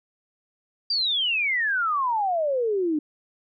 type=exponential sweep; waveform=sine; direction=down; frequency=4794 to 292.3 Hz; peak=-21 dBFS; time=0.9-2.99 s; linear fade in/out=5 ms; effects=none